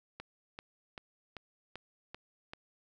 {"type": "click train", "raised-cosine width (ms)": 0.3, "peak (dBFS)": -27, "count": 7, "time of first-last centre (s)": [0.2, 2.535], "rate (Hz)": 2.57, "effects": []}